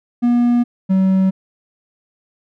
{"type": "tone pair in turn", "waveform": "triangle", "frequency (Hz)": [240.6, 189.92], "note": ["B3", "F#3"], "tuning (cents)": [-45, 45], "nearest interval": "major third", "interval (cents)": 410, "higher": "first", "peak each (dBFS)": -9, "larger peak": "neither", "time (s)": [[0.22, 0.64], [0.89, 1.31]], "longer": "neither", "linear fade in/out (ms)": 20, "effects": []}